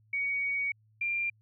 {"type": "tone pair in turn", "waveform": "sine", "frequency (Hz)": [2246, 2384], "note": ["C#7", "D7"], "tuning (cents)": [22, 25], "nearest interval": "minor second", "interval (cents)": 103, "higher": "second", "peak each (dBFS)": -28, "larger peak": "neither", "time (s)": [[0.13, 0.72], [1.01, 1.3]], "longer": "first", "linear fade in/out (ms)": 5, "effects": ["added 108 Hz sine -62 dBFS peak until 1.41 s"]}